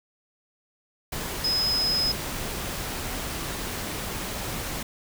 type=tone in noise; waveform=sine; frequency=5080 Hz; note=D#8; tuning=35 cents sharp; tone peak=-22 dBFS; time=1.44-2.12 s; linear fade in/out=5 ms; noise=pink; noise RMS=-32 dBFS; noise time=1.12-4.83 s; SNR=+7 dB; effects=none